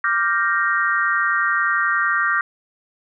sine chord, G minor seventh, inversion second, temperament equal, 1174.7 / 1396.9 / 1568 / 1864.7 Hz, D6 / F6 / G6 / Bb6, 0 / 0 / 0 / 0 cents, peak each -22 dBFS, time 0.04-2.41 s, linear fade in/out 2 ms, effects none

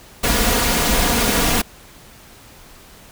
pink noise with comb filter, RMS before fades -17 dBFS, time 0.23-1.62 s, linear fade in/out 10 ms, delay 4.2 ms, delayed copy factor +0.55, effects pink hiss -44 dBFS RMS until 3.11 s

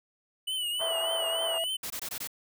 square tone with vibrato, 2960 Hz, F#7, in tune, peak -30 dBFS, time 0.47-1.77 s, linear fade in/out 10 ms, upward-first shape triangle, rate 3.4 Hz, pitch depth 84 cents each way
white band-pass noise, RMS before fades -39 dBFS, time 0.79-1.59 s, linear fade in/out 20 ms, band 490 to 1200 Hz, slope 24 dB/octave
triangle tone, 659.3 Hz, E5, in tune, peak -30 dBFS, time 0.81-1.64 s, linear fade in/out 0 ms
white noise bursts, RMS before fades -36 dBFS, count 5, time 1.83-2.274 s, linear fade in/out 5 ms, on 72 ms, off 21 ms
effects none

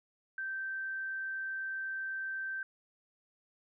sine tone, 1558 Hz, G6, 11 cents flat, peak -35 dBFS, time 0.38-2.63 s, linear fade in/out 2 ms, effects none

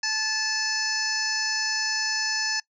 harmonic tone, 870 Hz, A5, 20 cents flat, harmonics 1 / 2 / 3 / 5 / 6 / 7 / 8, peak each -37 / -28 / -36 / -33 / -28 / -33 / -38 dBFS, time 0.03-2.6 s, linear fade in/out 5 ms, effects noise-tail reverb RT60 0.1 s tail -22 dB re dry

